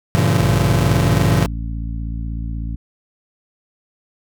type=chord; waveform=40% pulse; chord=G diminished seventh; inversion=none; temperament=just; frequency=98 / 117.6 / 141.12 / 169.34 Hz; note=G2 / Bb2 / Db3 / Fb3; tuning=0 / +16 / +31 / +47 cents; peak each=-18 dBFS; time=0.15-1.46 s; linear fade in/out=0 ms
type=harmonic tone; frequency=56.3 Hz; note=A1; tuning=40 cents sharp; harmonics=1 / 2 / 3 / 4 / 5; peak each=-23 / -29 / -33 / -35 / -37 dBFS; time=0.4-2.76 s; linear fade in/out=5 ms
effects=none